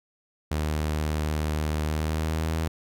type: tone with pitch glide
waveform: sawtooth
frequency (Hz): 76.6 to 80.5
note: D#2 to E2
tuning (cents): -27 to -41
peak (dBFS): -21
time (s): 0.51-2.68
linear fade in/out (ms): 5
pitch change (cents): +86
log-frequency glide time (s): 1.83-2.55
effects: none